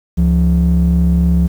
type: ring-modulated tone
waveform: triangle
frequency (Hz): 121.7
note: B2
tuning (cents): -25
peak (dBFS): -3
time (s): 0.17-1.48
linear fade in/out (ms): 20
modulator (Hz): 51.7
effects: tanh soft clip ceiling -3 dBFS + 7-bit